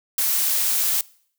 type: noise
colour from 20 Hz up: blue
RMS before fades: -21 dBFS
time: 0.18-1.01 s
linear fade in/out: 2 ms
effects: noise-tail reverb RT60 0.6 s tail -23 dB re dry